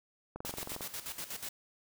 click train, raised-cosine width 1 ms, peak -27 dBFS, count 11, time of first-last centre 0.36-0.808 s, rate 22.3 Hz
white noise with tremolo, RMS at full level -40 dBFS, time 0.45-1.49 s, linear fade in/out 2 ms, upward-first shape square, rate 8.2 Hz, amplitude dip 70%
effects none

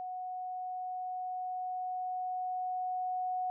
sine tone with level ramp, 736 Hz, F#5, 9 cents flat, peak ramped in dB -37 to -31 dBFS, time 0-3.5 s, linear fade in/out 0 ms, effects none

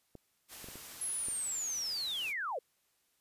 clicks, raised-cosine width 2 ms, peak -35 dBFS, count 5, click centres 0.153 / 0.643 / 0.686 / 0.756 / 1.285 s
white noise, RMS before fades -48 dBFS, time 0.48-2.34 s, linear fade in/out 50 ms
sine linear sweep, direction down, 11000 to 440 Hz, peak -34 dBFS, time 1.01-2.59 s, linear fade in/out 5 ms
effects white hiss -75 dBFS RMS until 3.2 s + resampled to 32000 Hz

